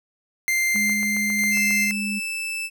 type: tone with tremolo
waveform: 45% pulse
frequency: 2093 Hz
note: C7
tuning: in tune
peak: -19 dBFS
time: 0.48-1.91 s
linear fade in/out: 0 ms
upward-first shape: square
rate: 1.1 Hz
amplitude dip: 25%
type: tone with pitch glide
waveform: sine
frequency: 207.7 to 206.4 Hz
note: G#3 to G#3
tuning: 0 to -10 cents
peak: -26 dBFS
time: 0.74-2.2 s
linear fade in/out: 20 ms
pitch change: -10 cents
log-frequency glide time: 1.2-1.65 s
type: click train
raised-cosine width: 0.5 ms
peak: -22 dBFS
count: 8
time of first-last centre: 0.76-1.709 s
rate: 7.38 Hz
type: tone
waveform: 40% pulse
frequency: 2637 Hz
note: E7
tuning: in tune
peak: -25 dBFS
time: 1.51-2.7 s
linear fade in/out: 50 ms
effects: none